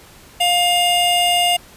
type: tone pair together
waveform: square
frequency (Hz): 706 / 2824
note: F5 / F7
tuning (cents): +19 / +19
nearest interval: 2 octaves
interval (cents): 2400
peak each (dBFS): -17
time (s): 0.4-1.57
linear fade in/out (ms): 10
effects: pink hiss -44 dBFS RMS until 1.76 s + resampled to 32000 Hz